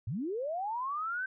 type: linear sweep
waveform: sine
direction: up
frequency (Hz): 89 to 1564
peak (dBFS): -32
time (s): 0.07-1.26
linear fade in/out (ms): 5
effects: none